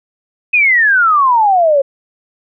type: exponential sweep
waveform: sine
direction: down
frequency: 2556 to 537 Hz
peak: -7 dBFS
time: 0.53-1.82 s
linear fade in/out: 10 ms
effects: none